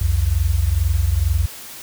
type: tone pair together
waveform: sine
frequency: 63.6 / 85.84 Hz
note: C2 / F2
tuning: -48 / -29 cents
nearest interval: perfect fourth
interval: 519 cents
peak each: -18 / -17 dBFS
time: 0.01-1.46 s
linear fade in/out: 5 ms
effects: white hiss -36 dBFS RMS until 1.82 s